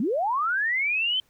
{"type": "linear sweep", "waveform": "sine", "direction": "up", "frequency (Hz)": [189.1, 3124], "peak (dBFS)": -22, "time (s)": [0, 1.2], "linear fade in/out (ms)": 2, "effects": ["pink hiss -65 dBFS RMS until 1.29 s"]}